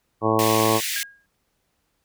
harmonic tone, 110.1 Hz, A2, 2 cents sharp, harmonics 1 / 2 / 3 / 4 / 5 / 6 / 7 / 8 / 9 / 10, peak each -27 / -28 / -24 / -24 / -26 / -28 / -29 / -29 / -29 / -25 dBFS, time 0.21-0.81 s, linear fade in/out 50 ms
pink high-pass noise, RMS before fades -27 dBFS, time 0.39-1.03 s, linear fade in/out 0 ms, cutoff 1800 Hz, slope 48 dB/octave
sine tone with exponential decay, 1633 Hz, G#6, 30 cents flat, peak -26 dBFS, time 0.96-1.26 s, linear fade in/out 1 ms, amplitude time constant 64 ms
effects pink hiss -71 dBFS RMS until 2.04 s

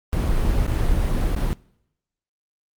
brown noise with dropouts, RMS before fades -20 dBFS, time 0.13-1.53 s, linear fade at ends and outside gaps 0 ms, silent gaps 0.278-0.283 / 0.464-0.468 / 0.665-0.677 / 1.35-1.363 s, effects noise-tail reverb RT60 0.8 s tail -23 dB re dry + Opus 32 kbps

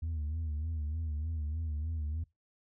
sine tone with vibrato, 78.1 Hz, D#2, 7 cents sharp, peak -30 dBFS, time 0.02-2.24 s, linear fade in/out 10 ms, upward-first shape sine, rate 3.3 Hz, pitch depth 88 cents each way, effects noise-tail reverb RT60 0.2 s tail -23 dB re dry + tanh soft clip ceiling -31 dBFS

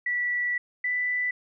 sine tone pair in turn, 1955 / 1984.6 Hz, B6 / B6, -18 / +8 cents, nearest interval unison, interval 26 cents, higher second, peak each -24 dBFS, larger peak neither, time 0.06-0.58 / 0.84-1.31 s, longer first, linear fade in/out 5 ms, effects none

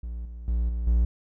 triangle tone with level steps, 58.27 Hz, A#1, in tune, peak -29 / -34 / -20 / -24 / -16 dBFS, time 0.03-1.05 s, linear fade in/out 5 ms, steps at 0.25 / 0.48 / 0.69 / 0.87 s, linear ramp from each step 2 ms, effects none

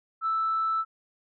sine tone, 1318.5 Hz, E6, in tune, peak -23 dBFS, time 0.21-0.85 s, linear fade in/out 50 ms, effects tanh soft clip ceiling -19 dBFS

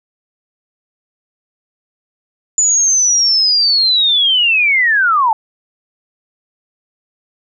sine linear sweep, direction down, 7020 to 841 Hz, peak -9 dBFS, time 2.58-5.33 s, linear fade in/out 2 ms, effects none

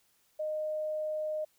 sine tone, 616 Hz, D#5, 17 cents flat, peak -31 dBFS, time 0.39-1.45 s, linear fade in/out 10 ms, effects white hiss -70 dBFS RMS until 1.58 s

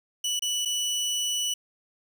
25% pulse tone with dropouts, 2960 Hz, F#7, in tune, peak -22 dBFS, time 0.24-1.54 s, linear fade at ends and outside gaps 5 ms, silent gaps 0.394-0.421 / 0.651-0.656 s, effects none

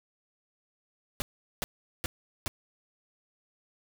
pink noise bursts, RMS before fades -32 dBFS, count 4, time 1.2-2.48 s, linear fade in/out 0 ms, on 20 ms, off 400 ms, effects none

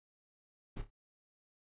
brown noise with echo, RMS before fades -39 dBFS, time 0.76-0.82 s, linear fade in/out 10 ms, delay 28 ms, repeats 3, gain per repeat -10 dB, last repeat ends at 0.904 s, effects resampled to 8000 Hz

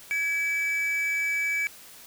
triangle tone pair together, 1665.6 / 2299 Hz, G#6 / D7, +5 / -37 cents, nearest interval tritone, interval 558 cents, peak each -33 / -23 dBFS, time 0.11-1.67 s, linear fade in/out 0 ms, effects white hiss -48 dBFS RMS until 2.06 s

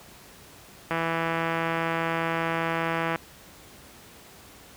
click train, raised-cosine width 0.5 ms, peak -12 dBFS, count 372, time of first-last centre 0.91-3.158 s, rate 165 Hz, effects pink hiss -49 dBFS RMS until 4.76 s + high-pass 60 Hz 12 dB/octave

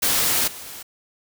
white noise with level steps, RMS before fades -20 / -37 dBFS, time 0.02-0.83 s, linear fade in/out 10 ms, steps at 0.47 s, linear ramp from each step 10 ms, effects none

